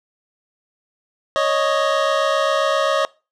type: tone pair together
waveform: 25% pulse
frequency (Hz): 554.8 / 622.3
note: C#5 / D#5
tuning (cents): +1 / 0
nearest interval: major second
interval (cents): 199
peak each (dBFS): -15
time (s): 1.36-3.05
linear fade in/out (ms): 0
effects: noise-tail reverb RT60 0.3 s tail -23 dB re dry + low-pass 5000 Hz 12 dB/octave